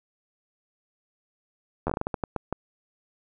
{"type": "slowing click train", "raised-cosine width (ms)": 1, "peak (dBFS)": -13, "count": 12, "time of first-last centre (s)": [1.87, 2.526], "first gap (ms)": 11, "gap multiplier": 1.31, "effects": []}